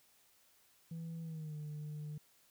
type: tone with pitch glide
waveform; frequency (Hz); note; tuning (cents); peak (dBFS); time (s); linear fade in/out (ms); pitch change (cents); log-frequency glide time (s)
sine; 164.81 to 150.26; E3 to D3; 0 to +40; -39; 0.91-2.18; 5; -160; 1.22-1.56
effects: tanh soft clip ceiling -40 dBFS + white hiss -69 dBFS RMS until 2.5 s